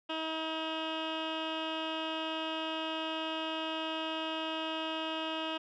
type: tone with low-pass filter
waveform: 15% pulse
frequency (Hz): 318.9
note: D#4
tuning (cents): +43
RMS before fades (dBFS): -36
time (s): 0.09-5.58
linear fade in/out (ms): 10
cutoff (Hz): 2900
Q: 3.7
effects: none